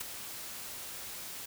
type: noise with ADSR envelope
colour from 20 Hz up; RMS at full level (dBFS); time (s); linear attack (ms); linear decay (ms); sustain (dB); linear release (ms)
white; -34; 0-1.46; 11; 8; -9; 8
effects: none